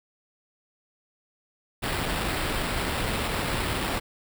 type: noise with sample-and-hold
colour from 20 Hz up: pink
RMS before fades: -28 dBFS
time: 1.82-4 s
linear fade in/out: 20 ms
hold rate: 6300 Hz
effects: none